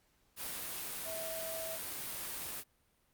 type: tone in noise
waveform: sine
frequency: 650 Hz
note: E5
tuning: 24 cents flat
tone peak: -41 dBFS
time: 1.04-1.79 s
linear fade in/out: 50 ms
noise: white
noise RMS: -41 dBFS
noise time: 0.36-2.64 s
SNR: -3 dB
effects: pink hiss -73 dBFS RMS until 3.13 s + Opus 48 kbps